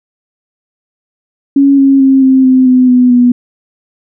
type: tone with pitch steps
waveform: sine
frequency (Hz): 277.7 / 272.8 / 267.9 / 263.2 / 258.5 / 253.9 / 249.4 / 245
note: C#4 / C#4 / C4 / C4 / C4 / B3 / B3 / B3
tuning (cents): +3 / -28 / +41 / +10 / -21 / +48 / +17 / -14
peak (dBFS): -3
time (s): 1.56-3.32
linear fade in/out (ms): 5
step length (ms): 220
effects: none